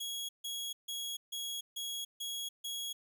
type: tone bursts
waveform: sawtooth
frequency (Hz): 3322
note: G#7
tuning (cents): 0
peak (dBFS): -34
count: 7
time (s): 0-2.93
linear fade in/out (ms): 10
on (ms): 290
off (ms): 150
effects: none